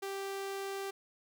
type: tone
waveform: sawtooth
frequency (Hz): 392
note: G4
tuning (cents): 0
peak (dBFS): -33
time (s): 0.02-0.91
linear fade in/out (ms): 10
effects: none